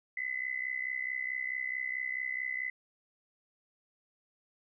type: tone with amplitude modulation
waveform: sine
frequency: 2025 Hz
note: B6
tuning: 43 cents sharp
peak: -29 dBFS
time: 0.17-2.7 s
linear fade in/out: 5 ms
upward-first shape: sine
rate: 64.6 Hz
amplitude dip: 85%
effects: none